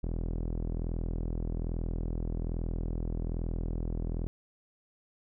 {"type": "tone with low-pass filter", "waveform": "sawtooth", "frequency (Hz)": 41.2, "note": "E1", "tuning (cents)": 0, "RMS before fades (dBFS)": -33, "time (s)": [0.03, 4.27], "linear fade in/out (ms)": 0, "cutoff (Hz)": 410, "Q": 0.97, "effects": []}